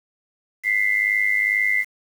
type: tone pair together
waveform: sine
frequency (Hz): 1997.7 / 2100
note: B6 / C7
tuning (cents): +19 / +6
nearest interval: minor second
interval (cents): 87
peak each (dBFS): -20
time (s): 0.63-1.85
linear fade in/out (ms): 50
effects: 7-bit